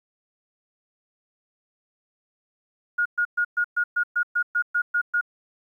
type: tone bursts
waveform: sine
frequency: 1435 Hz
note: F6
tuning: 47 cents sharp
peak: -19 dBFS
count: 12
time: 2.98-5.212 s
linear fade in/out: 10 ms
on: 76 ms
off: 120 ms
effects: 10-bit